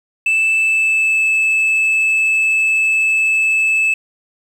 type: tone with pitch glide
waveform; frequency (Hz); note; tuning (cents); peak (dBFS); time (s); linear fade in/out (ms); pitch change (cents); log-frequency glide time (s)
sine; 2637 to 2616; E7 to E7; 0 to -14; -9; 0.26-3.94; 5; -14; 0.54-1.27
effects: tanh soft clip ceiling -11 dBFS + 7-bit